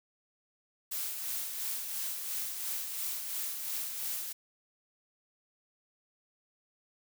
blue noise with tremolo, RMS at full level -35 dBFS, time 0.91-4.33 s, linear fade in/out 10 ms, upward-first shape sine, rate 2.9 Hz, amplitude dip 40%, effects none

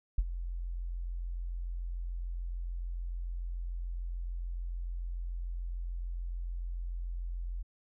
sine tone with ADSR envelope, 43.43 Hz, F1, 9 cents flat, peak -21 dBFS, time 0.18-7.63 s, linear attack 6 ms, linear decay 42 ms, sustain -13 dB, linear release 14 ms, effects none

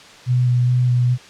sine tone with vibrato, 123.9 Hz, B2, 6 cents sharp, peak -13 dBFS, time 0.26-1.18 s, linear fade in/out 50 ms, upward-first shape square, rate 2.4 Hz, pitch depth 12 cents each way, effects white hiss -42 dBFS RMS until 1.29 s + low-pass 5000 Hz 12 dB/octave

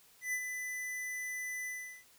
square tone with ADSR envelope, 2000 Hz, B6, 21 cents sharp, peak -32 dBFS, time 0.21-2.05 s, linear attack 120 ms, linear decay 66 ms, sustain -6 dB, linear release 380 ms, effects white hiss -63 dBFS RMS until 2.18 s

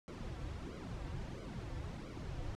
brown noise with flanger, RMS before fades -44 dBFS, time 0.08-2.55 s, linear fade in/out 0 ms, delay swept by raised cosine 1.1 to 4.9 ms, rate 1.5 Hz, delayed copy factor -0.8, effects low-pass 7000 Hz 12 dB/octave

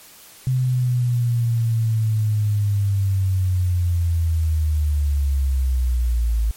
sine linear sweep, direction down, 129.8 to 54.3 Hz, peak -16 dBFS, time 0.47-6.51 s, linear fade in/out 0 ms, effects white hiss -45 dBFS RMS until 6.56 s + MP3 64 kbps

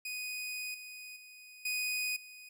sawtooth tone with level steps, 2489 Hz, D#7, in tune, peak -34 / -42 / -48 / -29 / -46 dBFS, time 0.05-2.49 s, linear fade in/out 5 ms, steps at 0.74 / 1.16 / 1.65 / 2.16 s, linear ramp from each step 5 ms, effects none

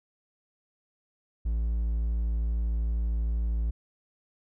triangle tone, 56.4 Hz, A1, 44 cents sharp, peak -23 dBFS, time 1.45-3.71 s, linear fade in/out 10 ms, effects none

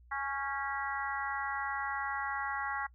harmonic tone with a mistuned harmonic, 277.2 Hz, C#4, in tune, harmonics 3 / 4 / 5 / 6 / 7, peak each -38 / -39 / -40 / -41 / -41 dBFS, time 0.11-2.87 s, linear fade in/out 10 ms, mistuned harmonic 6, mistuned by -30 cents, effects noise-tail reverb RT60 0.1 s tail -22 dB re dry + added 60 Hz sine -56 dBFS peak until 2.94 s

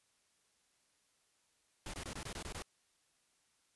pink noise bursts, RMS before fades -44 dBFS, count 8, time 1.86-2.623 s, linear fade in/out 2 ms, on 77 ms, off 21 ms, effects white hiss -75 dBFS RMS until 3.75 s + resampled to 24000 Hz

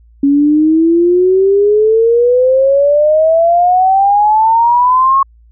sine exponential sweep, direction up, 277.2 to 1100 Hz, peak -6 dBFS, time 0.23-5.23 s, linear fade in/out 5 ms, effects added 57 Hz sine -41 dBFS peak until 5.51 s

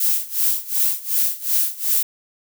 violet noise with tremolo, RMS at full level -17 dBFS, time 0-2.03 s, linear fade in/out 5 ms, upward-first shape sine, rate 2.7 Hz, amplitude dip 90%, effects none

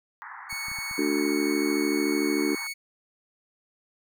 pink band-pass noise, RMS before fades -42 dBFS, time 0.22-2.67 s, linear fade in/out 0 ms, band 810 to 2000 Hz, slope 96 dB/octave
sawtooth tone, 2217 Hz, C#7, in tune, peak -28 dBFS, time 0.49-2.74 s, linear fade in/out 20 ms
clicks, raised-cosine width 5 ms, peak -34 dBFS, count 5, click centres 0.528 / 0.684 / 0.716 / 0.787 / 0.912 s
harmonic tone, 73.42 Hz, D2, in tune, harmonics 3 / 4 / 5 / 6, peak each -34 / -25 / -28 / -33 dBFS, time 0.98-2.55 s, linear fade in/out 5 ms
effects none

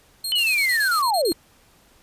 sawtooth tone bursts, 4231 Hz, C8, 19 cents sharp, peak -22 dBFS, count 10, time 0.24-1.331 s, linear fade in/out 5 ms, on 83 ms, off 29 ms
sine linear sweep, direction down, 3049 to 296.2 Hz, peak -18 dBFS, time 0.32-1.32 s, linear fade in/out 0 ms
blue noise, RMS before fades -33 dBFS, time 0.38-1.02 s, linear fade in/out 2 ms
effects pink hiss -56 dBFS RMS until 2.02 s + resampled to 32000 Hz

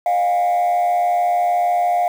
sine tone with frequency modulation, 709 Hz, F5, 26 cents sharp, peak -12 dBFS, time 0.06-2.08 s, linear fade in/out 2 ms, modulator 93.6 Hz, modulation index 0.55, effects tanh soft clip ceiling -13 dBFS + 7-bit

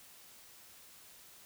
silence, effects white hiss -57 dBFS RMS until 1.45 s

